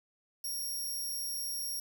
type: tone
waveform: 10% pulse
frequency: 5588 Hz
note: F8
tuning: in tune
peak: -29 dBFS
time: 0.44-1.8 s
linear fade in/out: 5 ms
effects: 10-bit